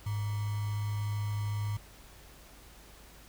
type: tone with sample-and-hold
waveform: sine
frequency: 104.1 Hz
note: G#2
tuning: 5 cents sharp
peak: -30 dBFS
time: 0.06-1.77 s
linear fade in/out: 5 ms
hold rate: 1050 Hz
effects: added 50 Hz sine -55 dBFS peak until 3.28 s + pink hiss -55 dBFS RMS until 3.28 s